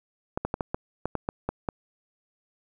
clicks, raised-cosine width 1 ms, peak -13 dBFS, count 10, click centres 0.375 / 0.45 / 0.541 / 0.608 / 0.745 / 1.056 / 1.153 / 1.289 / 1.49 / 1.688 s, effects 9-bit

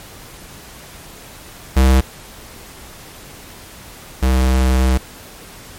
square tone pair in turn, 65.41 / 64.55 Hz, C2 / C2, 0 / -23 cents, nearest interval unison, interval 23 cents, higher first, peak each -9 / -12 dBFS, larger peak first, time 1.76-2.01 / 4.22-4.98 s, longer second, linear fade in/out 10 ms, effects pink hiss -38 dBFS RMS until 5.78 s + MP3 64 kbps

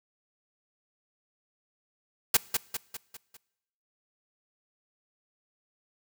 white noise with echo, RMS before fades -20 dBFS, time 2.34-2.37 s, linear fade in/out 5 ms, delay 200 ms, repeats 5, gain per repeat -6 dB, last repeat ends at 3.37 s, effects noise-tail reverb RT60 0.9 s tail -22 dB re dry

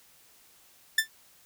sawtooth tone with exponential decay, 1771 Hz, A6, 11 cents sharp, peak -14 dBFS, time 0.98-1.08 s, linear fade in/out 5 ms, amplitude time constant 20 ms, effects white hiss -59 dBFS RMS until 1.45 s

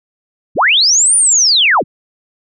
sine linear two-way sweep, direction up then down, 41.61 to 9520 to 50.2 Hz, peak -7 dBFS, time 0.55-1.84 s, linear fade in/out 50 ms, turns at 1.16 s, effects none

